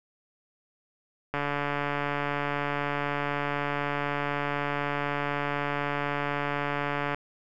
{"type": "click train", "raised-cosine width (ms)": 0.5, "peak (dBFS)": -14, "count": 837, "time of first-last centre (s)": [1.34, 7.146], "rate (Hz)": 144, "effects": []}